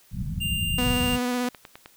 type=low-pass noise; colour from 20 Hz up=white; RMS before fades=-29 dBFS; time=0.11-1.2 s; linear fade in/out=50 ms; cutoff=190 Hz; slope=48 dB/octave
type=tone; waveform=square; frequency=2794 Hz; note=F7; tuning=in tune; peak=-27 dBFS; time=0.4-1.17 s; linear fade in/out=20 ms
type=tone with vibrato; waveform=sawtooth; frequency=246.9 Hz; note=B3; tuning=in tune; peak=-20 dBFS; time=0.78-1.49 s; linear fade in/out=5 ms; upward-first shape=square; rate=16 Hz; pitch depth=14 cents each way
type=click train; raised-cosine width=0.3 ms; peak=-24 dBFS; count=6; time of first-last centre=1.34-1.859 s; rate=9.63 Hz
effects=white hiss -57 dBFS RMS until 1.96 s